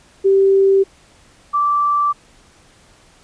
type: tone pair in turn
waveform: sine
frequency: 389.5 / 1167.2 Hz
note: G4 / D6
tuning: -11 / -11 cents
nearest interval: octave + perfect fifth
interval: 1900 cents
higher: second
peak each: -9 / -13 dBFS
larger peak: first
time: 0.24-0.84 / 1.53-2.13 s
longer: neither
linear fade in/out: 20 ms
effects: pink hiss -50 dBFS RMS until 3.23 s + resampled to 22050 Hz